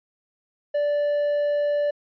triangle tone, 584 Hz, D5, 10 cents flat, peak -18 dBFS, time 0.74-1.91 s, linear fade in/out 10 ms, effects resampled to 11025 Hz

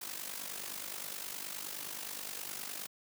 white noise with amplitude modulation, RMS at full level -39 dBFS, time 0.01-2.87 s, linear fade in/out 10 ms, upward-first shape sine, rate 49.6 Hz, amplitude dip 70%, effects high-pass 150 Hz 12 dB/octave

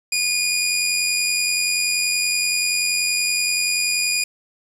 15% pulse tone with amplitude modulation, 2446 Hz, D#7, 30 cents flat, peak -10 dBFS, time 0.12-4.24 s, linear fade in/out 5 ms, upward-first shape sine, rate 90.5 Hz, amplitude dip 30%, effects low-pass 12000 Hz 12 dB/octave + 7-bit

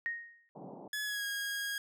sine tone with exponential decay, 1864.7 Hz, A#6, in tune, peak -30 dBFS, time 0.06-0.49 s, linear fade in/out 0 ms, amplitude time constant 92 ms
pink band-pass noise, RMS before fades -48 dBFS, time 0.55-0.88 s, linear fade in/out 5 ms, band 150 to 910 Hz, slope 48 dB/octave
sawtooth tone with pitch glide, 1702 to 1638.3 Hz, G#6 to G#6, +42 to -24 cents, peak -31 dBFS, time 0.93-1.78 s, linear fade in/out 2 ms, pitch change -66 cents, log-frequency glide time 1.03-1.25 s
effects none

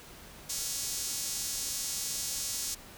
sawtooth tone with high-pass filter, 277.2 Hz, C#4, in tune, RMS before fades -35 dBFS, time 0.49-2.75 s, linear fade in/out 10 ms, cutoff 6200 Hz, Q 1.5, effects pink hiss -50 dBFS RMS until 2.97 s

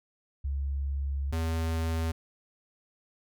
sine / square tone pair in turn, 69.3 / 81.54 Hz, C#2 / E2, 0 / -18 cents, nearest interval minor third, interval 282 cents, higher second, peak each -28 dBFS, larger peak neither, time 0.44-1.32 / 1.32-2.12 s, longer first, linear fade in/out 10 ms, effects none

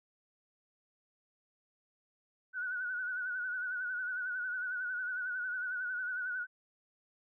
sine tone with vibrato, 1480 Hz, F#6, in tune, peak -34 dBFS, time 2.53-6.47 s, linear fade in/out 50 ms, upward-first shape sine, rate 11 Hz, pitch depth 59 cents each way, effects none

